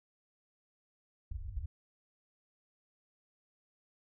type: low-pass noise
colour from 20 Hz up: white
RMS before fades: -40 dBFS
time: 1.31-1.66 s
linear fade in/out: 5 ms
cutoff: 100 Hz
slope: 96 dB/octave
effects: none